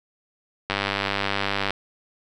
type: click train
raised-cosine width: 0.3 ms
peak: -7 dBFS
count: 101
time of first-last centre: 0.7-1.706 s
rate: 99.4 Hz
effects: none